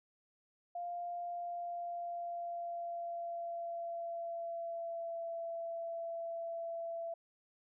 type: tone with pitch glide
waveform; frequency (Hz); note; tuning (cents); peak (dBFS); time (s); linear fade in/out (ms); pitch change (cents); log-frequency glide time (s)
sine; 698.5 to 670.4; F5 to E5; 0 to +29; -38; 0.75-7.14; 5; -71; 1.18-5.27
effects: none